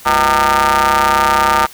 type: ring-modulated tone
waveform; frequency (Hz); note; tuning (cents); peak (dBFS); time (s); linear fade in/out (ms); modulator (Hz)
sawtooth; 143.4; D3; -41; -3; 0.05-1.67; 20; 1060
effects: white hiss -38 dBFS RMS until 1.73 s